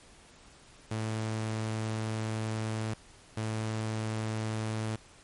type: tone bursts at uneven times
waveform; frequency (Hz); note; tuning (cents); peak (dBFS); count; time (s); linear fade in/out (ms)
sawtooth; 110; A2; 0; -27; 2; 0.91-2.94 / 3.37-4.96; 5
effects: pink hiss -56 dBFS RMS until 5.23 s + MP3 48 kbps